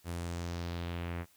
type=tone with low-pass filter sweep; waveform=sawtooth; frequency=86 Hz; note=F2; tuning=26 cents flat; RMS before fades=-38 dBFS; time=0.04-1.26 s; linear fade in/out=50 ms; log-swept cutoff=12000 to 2000 Hz; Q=1.8; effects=white hiss -65 dBFS RMS until 1.36 s